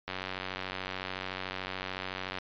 click train, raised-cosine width 0.3 ms, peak -19 dBFS, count 217, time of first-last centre 0.08-2.385 s, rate 93.7 Hz, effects resampled to 11025 Hz

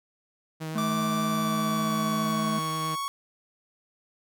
sawtooth tone with vibrato, 158.3 Hz, D#3, 30 cents sharp, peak -28 dBFS, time 0.6-2.96 s, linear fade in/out 20 ms, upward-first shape sine, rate 8.9 Hz, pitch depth 11 cents each way
harmonic tone, 216 Hz, A3, 32 cents flat, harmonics 1 / 3 / 5 / 7, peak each -27 / -37 / -41 / -44 dBFS, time 0.75-2.59 s, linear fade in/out 5 ms
45% pulse tone with pitch glide, 1169 to 1111.1 Hz, D6 to C#6, -8 to +4 cents, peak -29 dBFS, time 0.78-3.08 s, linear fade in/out 0 ms, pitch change -88 cents, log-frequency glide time 1.21-2.65 s
effects none

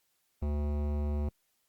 sine tone with hard clipping, 73.42 Hz, D2, in tune, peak -31 dBFS, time 0.42-1.29 s, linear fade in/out 5 ms, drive 17 dB, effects white hiss -75 dBFS RMS until 1.68 s + Opus 48 kbps

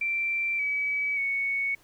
sine tone with pitch steps, 2349 / 2283 / 2220 Hz, D7 / D7 / C#7, 0 / -50 / +2 cents, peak -25 dBFS, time 0.01-1.75 s, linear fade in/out 5 ms, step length 580 ms, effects pink hiss -60 dBFS RMS until 1.83 s

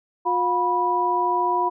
sine tone cluster, 357.5 / 714 / 980 Hz, F4 / F5 / B5, +41 / +38 / -14 cents, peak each -26 / -26 / -20 dBFS, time 0.25-1.7 s, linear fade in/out 20 ms, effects none

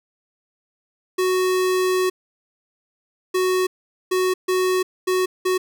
square tone bursts at uneven times, 370 Hz, F#4, in tune, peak -18 dBFS, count 6, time 1.18-2.1 / 3.34-3.67 / 4.11-4.34 / 4.48-4.83 / 5.07-5.26 / 5.45-5.58 s, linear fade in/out 10 ms, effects none

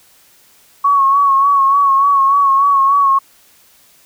sine tone with vibrato, 1108.7 Hz, C#6, in tune, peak -8 dBFS, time 0.84-3.19 s, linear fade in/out 10 ms, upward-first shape sine, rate 3.4 Hz, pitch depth 42 cents each way, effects white hiss -49 dBFS RMS until 4.05 s

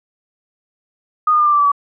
sine tone with pitch steps, 1235 / 1218.7 / 1202.6 / 1186.7 / 1171.1 / 1155.6 / 1140.4 Hz, D#6 / D#6 / D6 / D6 / D6 / D6 / C#6, -13 / -36 / +41 / +18 / -5 / -28 / +49 cents, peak -10 dBFS, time 1.27-1.718 s, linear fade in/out 5 ms, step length 64 ms, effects none

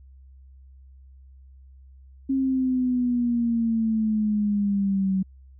sine exponential sweep, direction down, 270 to 188.7 Hz, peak -20 dBFS, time 2.29-5.23 s, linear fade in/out 10 ms, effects added 66 Hz sine -46 dBFS peak until 5.59 s

